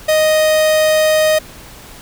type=tone; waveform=45% pulse; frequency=622.3 Hz; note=D#5; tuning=in tune; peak=-10 dBFS; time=0.08-1.39 s; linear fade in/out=10 ms; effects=pink hiss -37 dBFS RMS until 2.01 s